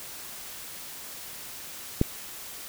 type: click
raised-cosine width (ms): 3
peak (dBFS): -7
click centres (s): 2.014
effects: white hiss -41 dBFS RMS until 2.68 s